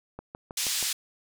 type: click train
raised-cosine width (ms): 1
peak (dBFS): -24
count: 5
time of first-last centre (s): 0.19-0.827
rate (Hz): 6.28
type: band-pass noise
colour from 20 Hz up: pink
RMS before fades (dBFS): -29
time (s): 0.57-0.93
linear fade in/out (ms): 5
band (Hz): 3600 to 11000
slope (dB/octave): 12
effects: none